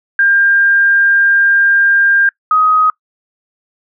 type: tone pair in turn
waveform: sine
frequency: 1600 / 1257.6 Hz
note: G6 / D#6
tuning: +35 / +18 cents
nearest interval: major third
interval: 417 cents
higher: first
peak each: -7 dBFS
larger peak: neither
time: 0.19-2.29 / 2.51-2.9 s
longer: first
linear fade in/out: 2 ms
effects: noise-tail reverb RT60 0.1 s tail -24 dB re dry